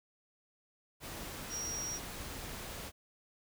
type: tone in noise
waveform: sine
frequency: 5680 Hz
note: F8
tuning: 28 cents sharp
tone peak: -37 dBFS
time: 1.49-2 s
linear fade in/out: 50 ms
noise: pink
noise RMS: -44 dBFS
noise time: 1-2.92 s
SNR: +4 dB
effects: none